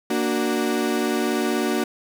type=chord; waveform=35% pulse; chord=Bb augmented; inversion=none; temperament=equal; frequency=233.1 / 293.7 / 370 Hz; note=Bb3 / D4 / F#4; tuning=0 / 0 / 0 cents; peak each=-23 / -24 / -23 dBFS; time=0.1-1.84 s; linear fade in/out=5 ms; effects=none